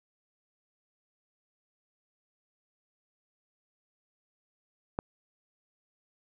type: click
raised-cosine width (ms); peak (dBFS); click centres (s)
1; -16; 4.989
effects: none